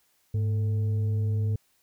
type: tone with frequency modulation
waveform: sine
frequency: 103.83 Hz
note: G#2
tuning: in tune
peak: -23 dBFS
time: 0.34-1.56 s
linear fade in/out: 5 ms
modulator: 341 Hz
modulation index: 0.23
effects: white hiss -68 dBFS RMS until 1.82 s